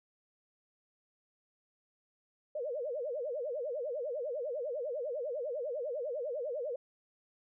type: tone with vibrato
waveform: sine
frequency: 540 Hz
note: C#5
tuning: 45 cents flat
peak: -34 dBFS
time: 2.55-6.76 s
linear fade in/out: 5 ms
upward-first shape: sine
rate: 10 Hz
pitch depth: 250 cents each way
effects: none